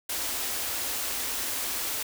white band-stop noise, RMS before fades -31 dBFS, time 0.09-2.03 s, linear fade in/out 5 ms, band 110 to 220 Hz, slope 96 dB/octave, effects none

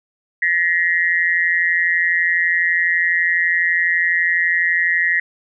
sine tone with amplitude modulation, 1900 Hz, A#6, 33 cents sharp, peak -10 dBFS, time 0.42-5.2 s, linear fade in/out 5 ms, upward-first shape sine, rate 172 Hz, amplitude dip 90%, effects none

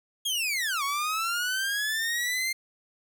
sawtooth linear two-way sweep, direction down then up, 3326 to 1096 to 2114 Hz, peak -23 dBFS, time 0.25-2.53 s, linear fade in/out 10 ms, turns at 0.83 s, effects none

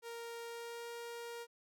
sawtooth tone with pitch glide, 466.2 to 470 Hz, A#4 to A#4, 0 to +14 cents, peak -40 dBFS, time 0.02-1.47 s, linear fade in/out 50 ms, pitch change +14 cents, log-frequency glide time 0.44-0.89 s, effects none

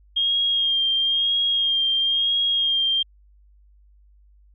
sine tone with vibrato, 3230 Hz, G#7, 49 cents flat, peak -18 dBFS, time 0.16-3.03 s, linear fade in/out 10 ms, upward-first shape sine, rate 1 Hz, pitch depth 28 cents each way, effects added 50 Hz sine -51 dBFS peak until 4.54 s

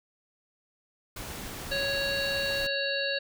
pink noise, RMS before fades -39 dBFS, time 1.16-2.67 s, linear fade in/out 5 ms
harmonic tone, 554.4 Hz, C#5, in tune, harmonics 1 / 3 / 5 / 7 / 8, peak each -32 / -32 / -35 / -35 / -35 dBFS, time 1.71-3.19 s, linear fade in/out 10 ms
effects none

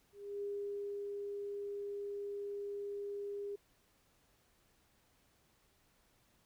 sine tone with ADSR envelope, 405 Hz, G#4, 43 cents flat, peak -37 dBFS, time 0.12-3.56 s, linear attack 300 ms, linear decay 630 ms, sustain -2 dB, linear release 9 ms, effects pink hiss -72 dBFS RMS until 6.45 s

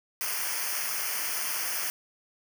white noise with comb filter, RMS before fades -31 dBFS, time 0.21-1.9 s, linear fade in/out 0 ms, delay 0.26 ms, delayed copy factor -1, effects none

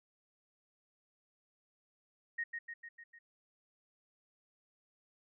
sine tone with echo, 1864.7 Hz, A#6, in tune, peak -34 dBFS, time 2.38-2.44 s, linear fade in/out 10 ms, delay 150 ms, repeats 5, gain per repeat -4 dB, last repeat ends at 3.19 s, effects none

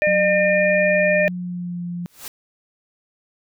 harmonic tone, 604 Hz, D5, 48 cents sharp, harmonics 1 / 3 / 4, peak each -16 / -21 / -22 dBFS, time 0.02-1.28 s, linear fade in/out 0 ms
sine tone with pitch glide, 185 to 174.62 Hz, F#3 to F3, 0 to 0 cents, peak -25 dBFS, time 0.07-2.06 s, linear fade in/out 0 ms, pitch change -100 cents, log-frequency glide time 0.78-1.83 s
white noise with exponential growth, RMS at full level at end -30 dBFS, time 2.04-2.28 s, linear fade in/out 1 ms, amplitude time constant 52 ms
effects none

